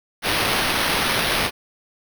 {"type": "noise with sample-and-hold", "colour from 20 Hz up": "white", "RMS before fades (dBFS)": -21, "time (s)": [0.22, 1.51], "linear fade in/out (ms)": 50, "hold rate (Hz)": 7350, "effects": []}